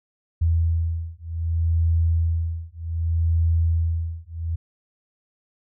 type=beating tone pair; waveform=sine; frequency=82.41 / 83.06 Hz; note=E2 / E2; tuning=0 / +14 cents; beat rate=0.65 Hz; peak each=-22 dBFS; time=0.41-4.56 s; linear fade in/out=10 ms; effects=none